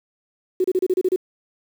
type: tone bursts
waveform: sine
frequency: 370 Hz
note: F#4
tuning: in tune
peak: -15 dBFS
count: 8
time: 0.6-1.161 s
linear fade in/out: 5 ms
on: 43 ms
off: 31 ms
effects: 7-bit